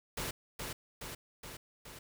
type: noise with echo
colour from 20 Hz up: pink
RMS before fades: -38 dBFS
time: 0.17-0.31 s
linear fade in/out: 5 ms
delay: 420 ms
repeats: 4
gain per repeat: -3 dB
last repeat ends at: 1.99 s
effects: none